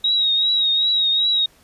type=tone with vibrato; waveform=sine; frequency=3800 Hz; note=A#7; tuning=33 cents sharp; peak=-15 dBFS; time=0.04-1.46 s; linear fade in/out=5 ms; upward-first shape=triangle; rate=2.6 Hz; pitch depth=56 cents each way; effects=pink hiss -54 dBFS RMS until 1.63 s + resampled to 32000 Hz